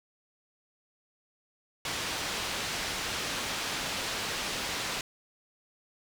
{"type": "low-pass noise", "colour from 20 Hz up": "white", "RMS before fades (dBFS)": -34, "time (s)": [1.85, 5.01], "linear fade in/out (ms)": 2, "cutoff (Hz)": 4700, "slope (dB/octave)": 12, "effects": []}